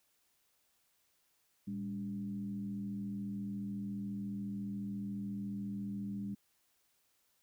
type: tone with frequency modulation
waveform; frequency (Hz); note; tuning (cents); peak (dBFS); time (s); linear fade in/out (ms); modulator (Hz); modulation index
sine; 200; G3; +35; -37; 1.67-6.35; 10; 85.8; 0.58
effects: white hiss -75 dBFS RMS until 7.42 s